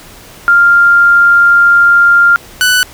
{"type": "tone pair in turn", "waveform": ["sine", "sawtooth"], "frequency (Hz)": [1396.9, 1490.7], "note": ["F6", "F#6"], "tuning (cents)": [0, 12], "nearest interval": "minor second", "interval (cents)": 112, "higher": "second", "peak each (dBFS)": -3, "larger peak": "neither", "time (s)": [[0.48, 2.36], [2.61, 2.83]], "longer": "first", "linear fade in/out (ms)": 0, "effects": ["pink hiss -35 dBFS RMS until 2.93 s"]}